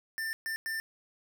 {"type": "tone bursts at uneven times", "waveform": "square", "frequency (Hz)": 1789, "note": "A6", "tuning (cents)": 28, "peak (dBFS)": -33, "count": 3, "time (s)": [[0.18, 0.33], [0.46, 0.56], [0.66, 0.8]], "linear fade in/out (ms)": 0, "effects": ["11-bit"]}